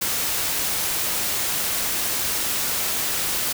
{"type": "noise", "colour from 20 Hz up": "white", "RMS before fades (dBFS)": -24, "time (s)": [0.01, 3.53], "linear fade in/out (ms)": 10, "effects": []}